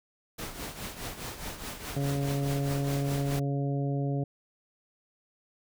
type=noise with tremolo; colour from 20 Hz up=pink; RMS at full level=-36 dBFS; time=0.38-3.4 s; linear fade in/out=10 ms; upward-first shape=triangle; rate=4.8 Hz; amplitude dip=70%
type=harmonic tone; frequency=140 Hz; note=C#3; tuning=18 cents sharp; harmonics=1 / 2 / 3 / 4 / 5; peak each=-28 / -34 / -38 / -40 / -42 dBFS; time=1.96-4.24 s; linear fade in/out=5 ms
effects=none